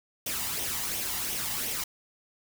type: noise with flanger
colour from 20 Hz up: white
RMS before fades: -32 dBFS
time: 0.26-1.84 s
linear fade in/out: 5 ms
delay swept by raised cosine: 0.33 to 1.05 ms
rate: 2.8 Hz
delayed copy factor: +0.5
effects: none